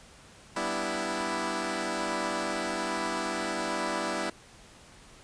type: chord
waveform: 10% pulse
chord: E minor seventh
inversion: first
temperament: equal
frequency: 196 / 246.9 / 293.7 / 329.6 Hz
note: G3 / B3 / D4 / E4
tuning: 0 / 0 / 0 / 0 cents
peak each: -28 / -28 / -30 / -24 dBFS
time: 0.56-4.3 s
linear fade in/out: 5 ms
effects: pink hiss -53 dBFS RMS until 5.23 s + resampled to 22050 Hz